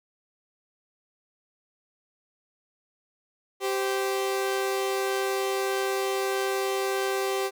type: tone pair together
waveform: sawtooth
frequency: 389.6 / 520 Hz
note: G4 / C5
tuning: -11 / -11 cents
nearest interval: perfect fourth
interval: 500 cents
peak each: -22 / -29 dBFS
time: 3.6-7.51 s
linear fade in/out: 50 ms
effects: none